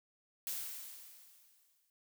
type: noise with exponential decay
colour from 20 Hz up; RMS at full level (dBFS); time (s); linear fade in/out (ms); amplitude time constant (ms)
blue; -38; 0.47-1.9; 1; 310
effects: none